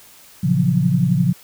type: chord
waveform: sine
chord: Gb major seventh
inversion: first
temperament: just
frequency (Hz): 115.62 / 138.75 / 173.43 / 185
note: Bb2 / Db3 / F3 / Gb3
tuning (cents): -14 / +2 / -12 / 0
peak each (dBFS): -23 / -18 / -17 / -22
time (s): 0.43-1.33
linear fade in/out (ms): 10
effects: white hiss -46 dBFS RMS until 1.43 s